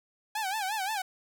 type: tone with vibrato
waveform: sawtooth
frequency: 815 Hz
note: G#5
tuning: 33 cents flat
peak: -26 dBFS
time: 0.35-1.02 s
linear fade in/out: 5 ms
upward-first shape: sine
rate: 5.7 Hz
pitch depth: 150 cents each way
effects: none